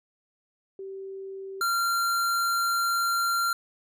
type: tone pair in turn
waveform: sine / square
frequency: 387 / 1379.1 Hz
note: G4 / F6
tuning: -22 / -22 cents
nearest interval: octave + minor seventh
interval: 2200 cents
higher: second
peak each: -35 / -24 dBFS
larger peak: second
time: 0.79-1.61 / 1.61-3.53 s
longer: second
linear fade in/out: 2 ms
effects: none